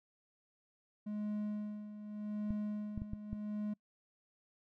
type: tone with tremolo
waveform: triangle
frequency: 209.8 Hz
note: G#3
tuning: 18 cents sharp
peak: -33 dBFS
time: 1.06-3.74 s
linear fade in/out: 10 ms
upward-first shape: sine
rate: 0.84 Hz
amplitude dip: 70%
type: clicks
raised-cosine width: 5 ms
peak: -28 dBFS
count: 5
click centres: 2.506 / 2.977 / 3.019 / 3.134 / 3.33 s
effects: noise-tail reverb RT60 0.1 s tail -26 dB re dry